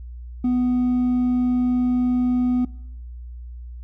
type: tone with hard clipping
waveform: sine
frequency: 248.7 Hz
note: B3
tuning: 12 cents sharp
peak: -18 dBFS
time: 0.44-2.65 s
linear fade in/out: 5 ms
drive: 2 dB
effects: noise-tail reverb RT60 0.8 s tail -23 dB re dry + added 60 Hz sine -33 dBFS peak until 3.83 s